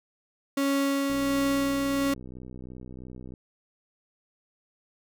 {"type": "tone with tremolo", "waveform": "35% pulse", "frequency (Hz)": 277.2, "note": "C#4", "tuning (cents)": 0, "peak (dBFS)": -21, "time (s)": [0.57, 2.14], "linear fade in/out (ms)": 5, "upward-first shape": "sine", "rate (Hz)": 1.4, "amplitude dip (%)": 25}
{"type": "click train", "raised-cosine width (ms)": 3, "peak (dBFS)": -30, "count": 142, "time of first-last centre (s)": [1.1, 3.338], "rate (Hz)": 63}
{"effects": []}